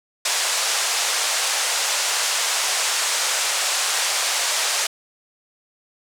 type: band-pass noise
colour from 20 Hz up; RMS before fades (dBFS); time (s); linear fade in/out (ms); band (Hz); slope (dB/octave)
white; -22; 0.25-4.87; 5; 540 to 8600; 24
effects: none